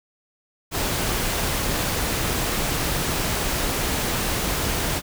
pink noise, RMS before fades -24 dBFS, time 0.71-5.02 s, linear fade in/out 50 ms, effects none

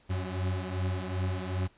40% pulse beating tone pair, 91.5 / 94.1 Hz, F#2 / F#2, -19 / +30 cents, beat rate 2.6 Hz, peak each -31 / -33 dBFS, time 0.09-1.68 s, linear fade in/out 20 ms, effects pink hiss -63 dBFS RMS until 1.77 s + resampled to 8000 Hz

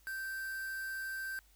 triangle tone with quantisation, 1561 Hz, G6, 8 cents flat, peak -36 dBFS, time 0.07-1.39 s, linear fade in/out 0 ms, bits 8, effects added 50 Hz sine -64 dBFS peak until 1.55 s + white hiss -68 dBFS RMS until 1.55 s

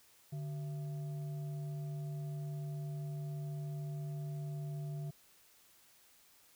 sine tone with frequency modulation, 146.83 Hz, D3, in tune, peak -38 dBFS, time 0.32-5.11 s, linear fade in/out 10 ms, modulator 527 Hz, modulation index 0.28, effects white hiss -65 dBFS RMS until 6.55 s

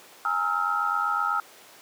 sine tone cluster, 823 / 914 / 1288 / 1376 Hz, G#5 / A#5 / E6 / F6, -16 / -34 / -41 / -26 cents, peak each -31 / -34 / -26 / -27 dBFS, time 0.25-1.4 s, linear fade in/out 2 ms, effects pink hiss -49 dBFS RMS until 1.81 s + high-pass 400 Hz 12 dB/octave

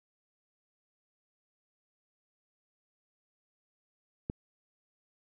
click, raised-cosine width 3 ms, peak -20 dBFS, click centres 4.299 s, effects none

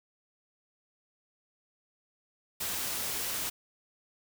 white noise, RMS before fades -34 dBFS, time 2.6-3.5 s, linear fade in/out 10 ms, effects none

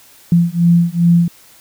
sine beating tone pair, 170 / 172.5 Hz, F3 / F3, -46 / -21 cents, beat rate 2.5 Hz, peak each -12 dBFS, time 0.32-1.28 s, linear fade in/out 2 ms, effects white hiss -45 dBFS RMS until 1.6 s

